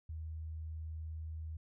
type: tone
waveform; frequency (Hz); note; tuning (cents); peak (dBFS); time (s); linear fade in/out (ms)
sine; 79.4; D#2; +36; -40; 0.09-1.57; 5
effects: none

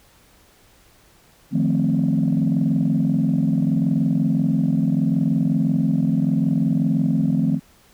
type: chord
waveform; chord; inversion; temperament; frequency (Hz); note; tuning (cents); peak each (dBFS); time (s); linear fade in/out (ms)
sine; F dominant seventh; third; equal with one note detuned; 153.87 / 174.61 / 220 / 261.6; Eb3 / F3 / A3 / C4; -19 / 0 / 0 / 0; -21; 1.51-7.6; 50
effects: tanh soft clip ceiling -10 dBFS + pink hiss -54 dBFS RMS until 7.93 s

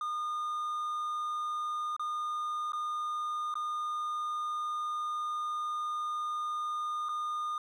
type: tone with dropouts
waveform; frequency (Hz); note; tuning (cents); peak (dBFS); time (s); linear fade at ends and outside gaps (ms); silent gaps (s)
triangle; 1219; D#6; -36; -30; 0.01-7.58; 2; 1.965-1.995 / 2.721-2.732 / 3.541-3.554 / 7.087-7.091
effects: none

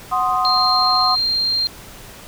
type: chord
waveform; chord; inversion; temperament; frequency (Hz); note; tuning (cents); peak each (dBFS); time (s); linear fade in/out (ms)
sine; C diminished; second; equal; 740 / 1046.5 / 1244.5; Gb5 / C6 / Eb6; 0 / 0 / 0; -20; 0.11-1.16; 20
type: tone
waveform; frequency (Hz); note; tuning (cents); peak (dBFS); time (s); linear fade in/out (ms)
sine; 4186; C8; 0; -16; 0.45-1.67; 0
effects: pink hiss -39 dBFS RMS until 2.27 s

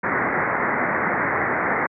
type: low-pass noise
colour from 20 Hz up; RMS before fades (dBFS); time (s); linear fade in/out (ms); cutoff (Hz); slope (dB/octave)
white; -22; 0.03-1.87; 10; 2100; 96
effects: high-pass 150 Hz 12 dB/octave

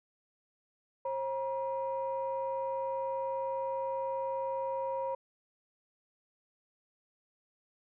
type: tone pair together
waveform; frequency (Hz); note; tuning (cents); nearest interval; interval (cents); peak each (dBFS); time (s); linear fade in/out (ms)
sine; 536 / 955; C5 / A#5; +42 / +42; minor seventh; 1000; -33 / -35; 1.05-5.15; 5
effects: tanh soft clip ceiling -25 dBFS

